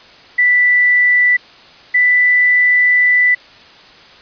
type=tone pair in turn; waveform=sine; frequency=1974 / 1983.4 Hz; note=B6 / B6; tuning=-1 / +7 cents; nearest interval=unison; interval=8 cents; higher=second; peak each=-8 dBFS; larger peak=neither; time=0.38-1.37 / 1.94-3.35 s; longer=second; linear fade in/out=10 ms; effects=white hiss -41 dBFS RMS until 4.21 s + resampled to 11025 Hz